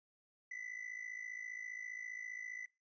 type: ring-modulated tone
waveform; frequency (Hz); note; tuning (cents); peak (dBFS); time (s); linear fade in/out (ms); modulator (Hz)
triangle; 1999; B6; +20; -39; 0.51-2.66; 2; 27.5
effects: noise-tail reverb RT60 0.3 s tail -24 dB re dry + resampled to 16000 Hz